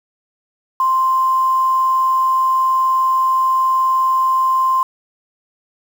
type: tone with quantisation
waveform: sine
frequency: 1046.5 Hz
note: C6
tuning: in tune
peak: -12 dBFS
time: 0.8-4.83 s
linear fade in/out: 2 ms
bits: 6
effects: none